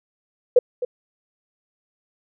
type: tone with echo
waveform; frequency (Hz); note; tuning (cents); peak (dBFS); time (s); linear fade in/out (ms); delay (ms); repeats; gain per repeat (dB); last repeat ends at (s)
sine; 493.9; B4; 0; -8; 0.56-0.59; 5; 260; 1; -13; 0.85
effects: none